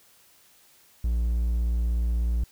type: tone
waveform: triangle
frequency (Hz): 58.27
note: A#1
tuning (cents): 0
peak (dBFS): -20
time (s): 1.04-2.44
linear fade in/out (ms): 5
effects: white hiss -58 dBFS RMS until 2.51 s